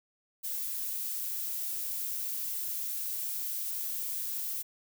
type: noise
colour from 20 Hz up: violet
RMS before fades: -35 dBFS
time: 0.43-4.63 s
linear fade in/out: 20 ms
effects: none